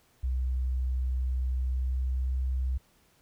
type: tone with pitch glide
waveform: sine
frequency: 63.6 to 64.41 Hz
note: C2 to C2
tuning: -48 to -27 cents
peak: -26 dBFS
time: 0.23-2.78 s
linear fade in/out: 10 ms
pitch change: +21 cents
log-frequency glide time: 1.57-2.28 s
effects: pink hiss -65 dBFS RMS until 3.21 s